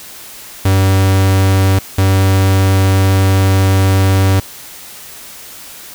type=tone pair in turn; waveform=45% pulse; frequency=96 / 96 Hz; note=G2 / G2; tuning=-36 / -36 cents; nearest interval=unison; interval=0 cents; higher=neither; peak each=-8 dBFS; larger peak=neither; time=0.65-1.79 / 1.98-4.4 s; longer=second; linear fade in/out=5 ms; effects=white hiss -33 dBFS RMS until 5.94 s